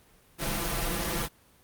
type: noise with comb filter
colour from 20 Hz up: pink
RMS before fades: -30 dBFS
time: 0.38-1.29 s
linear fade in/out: 50 ms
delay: 5.9 ms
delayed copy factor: +0.8
effects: pink hiss -60 dBFS RMS until 1.63 s + Opus 32 kbps